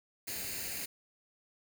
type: noise with comb filter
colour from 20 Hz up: white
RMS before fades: -39 dBFS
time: 0.27-0.86 s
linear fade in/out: 10 ms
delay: 0.44 ms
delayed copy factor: +0.65
effects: none